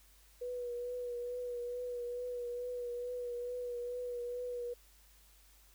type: tone with vibrato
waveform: sine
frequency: 487.9 Hz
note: B4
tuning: 21 cents flat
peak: -37 dBFS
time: 0.41-4.74 s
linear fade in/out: 10 ms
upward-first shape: triangle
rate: 2.3 Hz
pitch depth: 30 cents each way
effects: added 50 Hz sine -63 dBFS peak until 5.74 s + white hiss -65 dBFS RMS until 5.74 s